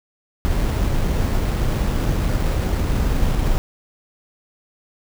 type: noise with sample-and-hold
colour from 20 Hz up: brown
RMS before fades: -19 dBFS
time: 0.45-3.58 s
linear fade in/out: 0 ms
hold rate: 6300 Hz
effects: none